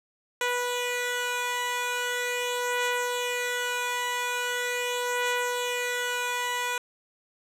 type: beating tone pair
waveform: 10% pulse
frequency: 490.3 / 490.71 Hz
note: B4 / B4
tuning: -13 / -11 cents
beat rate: 0.41 Hz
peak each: -19 / -26 dBFS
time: 0.41-6.78 s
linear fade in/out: 2 ms
effects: low-pass 12000 Hz 12 dB/octave